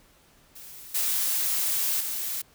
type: noise with level steps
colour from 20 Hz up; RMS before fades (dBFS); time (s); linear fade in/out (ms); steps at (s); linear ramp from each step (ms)
blue; -44 / -26 / -31; 0.55-2.42; 10; 0.94 / 2; 10
effects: pink hiss -59 dBFS RMS until 2.54 s